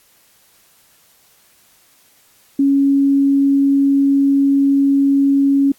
sine tone, 277.2 Hz, C#4, in tune, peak -10 dBFS, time 2.59-5.72 s, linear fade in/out 5 ms, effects white hiss -53 dBFS RMS until 5.78 s + AAC 64 kbps

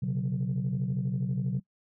sine chord, B suspended second, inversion none, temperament equal with one note detuned, 126.21 / 138.59 / 185 Hz, B2 / C#3 / F#3, +38 / 0 / 0 cents, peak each -30 dBFS, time 0.02-1.6 s, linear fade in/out 10 ms, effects noise-tail reverb RT60 0.1 s tail -22 dB re dry + tanh soft clip ceiling -22 dBFS

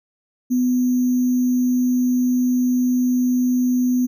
sine tone with sample-and-hold, 250.1 Hz, B3, 22 cents sharp, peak -15 dBFS, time 0.5-4.07 s, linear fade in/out 20 ms, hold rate 6300 Hz, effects none

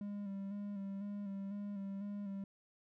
triangle tone with vibrato, 200 Hz, G3, 35 cents sharp, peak -38 dBFS, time 0.01-2.44 s, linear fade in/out 2 ms, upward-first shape square, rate 2 Hz, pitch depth 32 cents each way, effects none

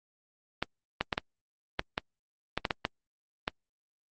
clicks, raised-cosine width 0.3 ms, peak -11 dBFS, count 11, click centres 0.626 / 1.01 / 1.128 / 1.179 / 1.794 / 1.979 / 2.576 / 2.652 / 2.708 / 2.851 / 3.479 s, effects Opus 32 kbps

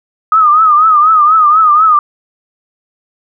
sine tone with vibrato, 1244.5 Hz, D#6, in tune, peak -4 dBFS, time 0.32-1.99 s, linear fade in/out 2 ms, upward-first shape triangle, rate 4.1 Hz, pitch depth 110 cents each way, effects none

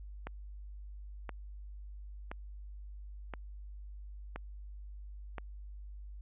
click train, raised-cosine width 0.5 ms, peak -25 dBFS, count 6, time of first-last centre 0.27-5.382 s, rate 0.978 Hz, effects added 50 Hz sine -44 dBFS peak until 6.21 s + resampled to 8000 Hz

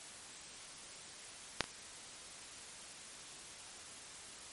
clicks, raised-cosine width 0.2 ms, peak -11 / -26 dBFS, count 2, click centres 1.607 / 1.641 s, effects white hiss -51 dBFS RMS until 4.52 s + MP3 48 kbps

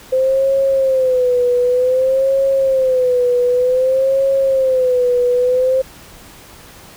sine tone with vibrato, 516 Hz, C5, 24 cents flat, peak -11 dBFS, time 0.12-5.82 s, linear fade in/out 10 ms, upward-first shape sine, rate 0.54 Hz, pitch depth 88 cents each way, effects pink hiss -40 dBFS RMS until 6.96 s

